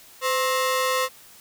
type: ring-modulated tone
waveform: sawtooth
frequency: 791 Hz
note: G5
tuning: 15 cents sharp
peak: -14 dBFS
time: 0.21-1.09 s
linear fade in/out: 50 ms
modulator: 278 Hz
effects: white hiss -49 dBFS RMS until 1.4 s